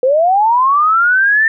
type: linear sweep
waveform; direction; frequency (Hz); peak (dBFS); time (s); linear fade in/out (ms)
sine; up; 493.9 to 1810; -8; 0.03-1.48; 2
effects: none